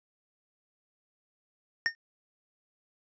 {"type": "tone with exponential decay", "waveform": "square", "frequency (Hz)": 1830, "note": "A#6", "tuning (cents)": -32, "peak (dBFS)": -21, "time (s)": [1.86, 1.95], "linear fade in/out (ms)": 0, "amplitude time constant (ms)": 19, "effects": ["resampled to 16000 Hz"]}